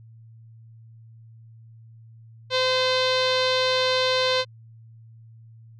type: tone with low-pass filter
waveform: sawtooth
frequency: 514 Hz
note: C5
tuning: 31 cents flat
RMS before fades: -22 dBFS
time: 2.5-4.45 s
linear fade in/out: 50 ms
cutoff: 4000 Hz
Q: 4.4
effects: added 113 Hz sine -45 dBFS peak until 5.79 s